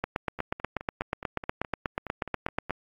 two click trains, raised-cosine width 0.5 ms, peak -22 / -12 dBFS, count 12 / 23, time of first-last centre 0.39-2.696 / 0.04-2.707 s, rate 4.77 / 8.25 Hz, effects AAC 64 kbps

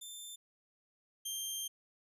15% pulse tone pair in turn, 3562 / 3173 Hz, A7 / G7, +21 / +20 cents, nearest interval major second, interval 201 cents, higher first, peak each -38 / -30 dBFS, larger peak second, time 0.01-0.36 / 1.25-1.68 s, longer second, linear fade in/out 10 ms, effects resampled to 32000 Hz

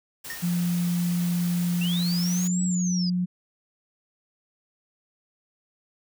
white noise, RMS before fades -38 dBFS, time 0.24-2.48 s, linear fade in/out 10 ms
square tone with exponential decay, 1833 Hz, A#6, 30 cents flat, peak -31 dBFS, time 0.3-0.52 s, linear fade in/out 1 ms, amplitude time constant 46 ms
sine tone with pitch glide, 174.8 to 179.61 Hz, F3 to F3, +2 to +49 cents, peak -22 dBFS, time 0.42-3.26 s, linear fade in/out 20 ms, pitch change +47 cents, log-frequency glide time 2.21-2.39 s
sine linear two-way sweep, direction up then down, 2637 to 7902 to 4782 Hz, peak -30 dBFS, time 1.81-3.1 s, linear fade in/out 5 ms, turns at 2.63 s
effects none

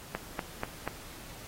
click train, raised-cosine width 0.5 ms, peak -17 dBFS, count 4, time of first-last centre 0.15-0.876 s, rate 4.13 Hz, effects pink hiss -48 dBFS RMS until 1.47 s + AAC 48 kbps

